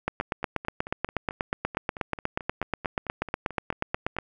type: two click trains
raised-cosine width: 0.5 ms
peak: -10 / -22 dBFS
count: 35 / 19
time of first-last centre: 0.08-4.186 / 0.21-4.166 s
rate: 8.28 / 4.55 Hz
effects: none